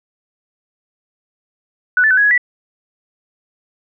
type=tone with pitch steps; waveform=sine; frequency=1483 / 1751 / 1514 / 1665 / 1676 / 1958 Hz; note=F#6 / A6 / F#6 / G#6 / G#6 / B6; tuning=+4 / -9 / +39 / +4 / +15 / -15 cents; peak=-9 dBFS; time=1.97-2.378 s; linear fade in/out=2 ms; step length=68 ms; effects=none